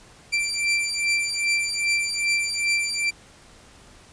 sawtooth beating tone pair, 2349 / 2351.5 Hz, D7 / D7, 0 / +2 cents, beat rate 2.5 Hz, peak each -21 / -21 dBFS, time 0.32-3.11 s, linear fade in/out 20 ms, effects pink hiss -50 dBFS RMS until 4.12 s + resampled to 22050 Hz

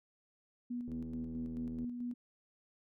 sine tone with tremolo, 243 Hz, B3, 28 cents flat, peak -36 dBFS, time 0.7-2.14 s, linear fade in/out 10 ms, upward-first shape square, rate 4.6 Hz, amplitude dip 35%
click train, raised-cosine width 3 ms, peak -36 dBFS, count 79, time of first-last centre 0.88-1.844 s, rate 80.9 Hz
effects none

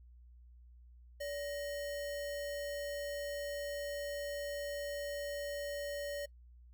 sine tone with sample-and-hold, 575 Hz, D5, 37 cents flat, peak -37 dBFS, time 1.2-6.26 s, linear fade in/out 10 ms, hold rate 2450 Hz, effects noise-tail reverb RT60 0.1 s tail -21 dB re dry + added 60 Hz sine -55 dBFS peak until 6.73 s

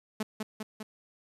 sawtooth tone with echo, 216 Hz, A3, 32 cents flat, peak -25 dBFS, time 0.2-0.23 s, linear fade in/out 5 ms, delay 200 ms, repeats 3, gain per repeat -3 dB, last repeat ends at 0.83 s, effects resampled to 32000 Hz + 10-bit

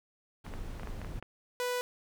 brown noise, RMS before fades -40 dBFS, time 0.44-1.2 s, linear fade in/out 10 ms
clicks, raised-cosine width 0.5 ms, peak -29 dBFS, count 8, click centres 0.465 / 0.538 / 0.797 / 0.833 / 0.873 / 1.016 / 1.047 / 1.226 s
sawtooth tone, 493.9 Hz, B4, in tune, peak -27 dBFS, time 1.6-1.81 s, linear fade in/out 0 ms
effects none

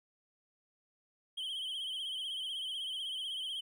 triangle tone with vibrato, 3136 Hz, G7, in tune, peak -35 dBFS, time 1.37-3.61 s, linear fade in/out 10 ms, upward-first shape sine, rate 16 Hz, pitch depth 76 cents each way, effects none

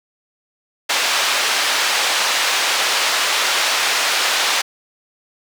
white band-pass noise, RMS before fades -18 dBFS, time 0.89-4.62 s, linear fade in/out 10 ms, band 630 to 4400 Hz, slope 12 dB/octave, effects none

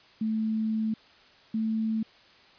sine tone pair in turn, 219.4 / 220.9 Hz, A3 / A3, -5 / +7 cents, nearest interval unison, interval 12 cents, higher second, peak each -25 dBFS, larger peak neither, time 0.21-0.94 / 1.54-2.03 s, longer first, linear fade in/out 5 ms, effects white hiss -56 dBFS RMS until 2.58 s + resampled to 11025 Hz

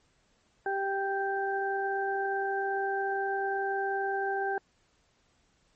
harmonic tone, 392 Hz, G4, in tune, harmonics 1 / 2 / 4, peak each -32 / -31 / -34 dBFS, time 0.66-4.58 s, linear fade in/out 2 ms, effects pink hiss -69 dBFS RMS until 5.75 s + MP3 32 kbps

